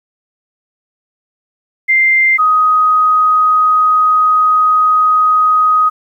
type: tone pair in turn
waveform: sine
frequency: 2092 / 1253.3 Hz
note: C7 / D#6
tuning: -1 / +12 cents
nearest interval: major sixth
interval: 887 cents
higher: first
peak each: -7 dBFS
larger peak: neither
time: 1.88-2.38 / 2.38-5.9 s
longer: second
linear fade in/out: 20 ms
effects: 8-bit